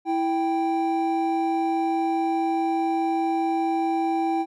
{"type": "tone pair together", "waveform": "triangle", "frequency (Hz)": [329.6, 784], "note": ["E4", "G5"], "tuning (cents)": [0, 0], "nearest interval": "octave + minor third", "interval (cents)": 1500, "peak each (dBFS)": [-22, -22], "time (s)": [0.05, 4.46], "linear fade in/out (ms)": 50, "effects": []}